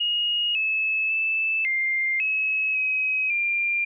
sine tone with pitch steps, 2871 / 2600 / 2631 / 2105 / 2572 / 2539 / 2389 Hz, F7 / E7 / E7 / C7 / E7 / D#7 / D7, +47 / -24 / -4 / +10 / -43 / +34 / +29 cents, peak -21 dBFS, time 0-3.85 s, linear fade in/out 10 ms, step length 550 ms, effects none

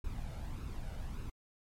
brown noise with flanger, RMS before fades -40 dBFS, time 0.04-1.3 s, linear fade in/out 5 ms, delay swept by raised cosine 0.76 to 1.4 ms, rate 1.7 Hz, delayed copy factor +0.55, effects MP3 64 kbps

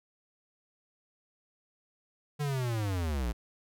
square linear sweep, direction down, 150 to 53.3 Hz, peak -30 dBFS, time 2.39-3.33 s, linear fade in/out 20 ms, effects none

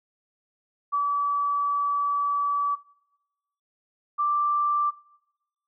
sine tone pair in turn, 1149 / 1175.9 Hz, D6 / D6, -38 / +2 cents, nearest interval unison, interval 40 cents, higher second, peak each -21 dBFS, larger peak neither, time 0.92-2.76 / 4.18-4.91 s, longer first, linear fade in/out 20 ms, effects noise-tail reverb RT60 1.0 s tail -23 dB re dry

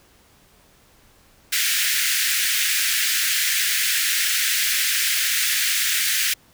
pink high-pass noise, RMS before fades -21 dBFS, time 1.52-6.34 s, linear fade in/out 10 ms, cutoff 1600 Hz, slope 48 dB/octave, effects pink hiss -55 dBFS RMS until 6.53 s

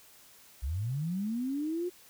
sine linear sweep, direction up, 58 to 364.3 Hz, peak -30 dBFS, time 0.62-1.9 s, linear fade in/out 20 ms, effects white hiss -57 dBFS RMS until 2.09 s

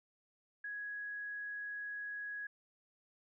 sine tone, 1667 Hz, G#6, 6 cents sharp, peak -40 dBFS, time 0.64-2.47 s, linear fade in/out 5 ms, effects none

